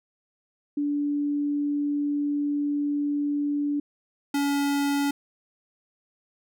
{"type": "tone pair in turn", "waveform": ["sine", "square"], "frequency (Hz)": [290, 283.4], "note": ["D4", "C#4"], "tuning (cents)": [-22, 38], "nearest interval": "unison", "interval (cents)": 40, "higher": "first", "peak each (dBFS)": -23, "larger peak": "neither", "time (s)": [[0.77, 3.8], [4.34, 5.11]], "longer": "first", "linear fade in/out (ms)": 5, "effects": []}